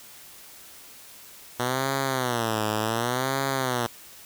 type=tone with vibrato; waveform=5% pulse; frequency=120.8 Hz; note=B2; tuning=38 cents flat; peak=-13 dBFS; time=1.59-3.87 s; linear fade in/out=10 ms; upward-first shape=sine; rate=0.68 Hz; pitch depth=210 cents each way; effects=white hiss -47 dBFS RMS until 4.25 s